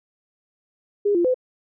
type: tone with pitch steps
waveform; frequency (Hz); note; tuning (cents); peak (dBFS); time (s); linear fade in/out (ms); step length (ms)
sine; 408.8 / 345.9 / 508; G#4 / F4 / B4; -27 / -17 / +49; -16; 1.05-1.344; 10; 98
effects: none